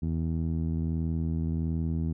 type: tone with low-pass filter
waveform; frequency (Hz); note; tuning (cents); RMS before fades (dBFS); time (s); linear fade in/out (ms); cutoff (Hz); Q
15% pulse; 81.4; E2; -21; -29; 0.02-2.13; 10; 220; 0.92
effects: none